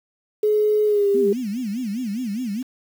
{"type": "tone with pitch glide", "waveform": "sine", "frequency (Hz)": [424.1, 400.3], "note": ["G#4", "G4"], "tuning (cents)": [36, 36], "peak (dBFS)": -15, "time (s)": [0.43, 1.33], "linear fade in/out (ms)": 5, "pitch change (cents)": -100, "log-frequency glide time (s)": [0.86, 1.08]}
{"type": "tone with vibrato", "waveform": "sine", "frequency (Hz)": 226.3, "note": "A3", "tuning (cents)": 49, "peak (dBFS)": -23, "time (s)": [1.14, 2.63], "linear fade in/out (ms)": 10, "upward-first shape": "sine", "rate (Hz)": 4.9, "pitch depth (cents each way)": 240}
{"effects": ["7-bit"]}